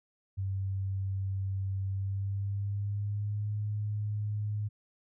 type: tone with pitch glide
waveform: sine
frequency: 96.7 to 104.84 Hz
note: G2 to G#2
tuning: -23 to +17 cents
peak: -30 dBFS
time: 0.37-4.69 s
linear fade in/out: 20 ms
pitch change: +140 cents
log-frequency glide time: 1.87-3.52 s
effects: none